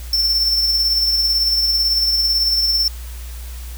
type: tone with tremolo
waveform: square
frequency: 5380 Hz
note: E8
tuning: 34 cents sharp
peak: -13 dBFS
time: 0.13-2.88 s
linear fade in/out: 2 ms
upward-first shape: triangle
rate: 18 Hz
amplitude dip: 40%
effects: added 60 Hz sine -28 dBFS peak until 3.77 s + white hiss -40 dBFS RMS until 3.77 s